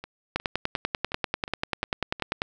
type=two click trains; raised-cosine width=0.3 ms; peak=-9 / -21 dBFS; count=22 / 7; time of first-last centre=0.36-2.419 / 0.04-2.198 s; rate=10.2 / 2.78 Hz; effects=none